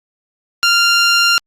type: tone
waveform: 15% pulse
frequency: 1392 Hz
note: F6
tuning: 6 cents flat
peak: -3 dBFS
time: 0.63-1.38 s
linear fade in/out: 0 ms
effects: low-pass 9000 Hz 12 dB/octave + Opus 48 kbps